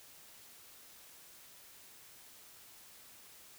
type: silence
effects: white hiss -57 dBFS RMS until 3.58 s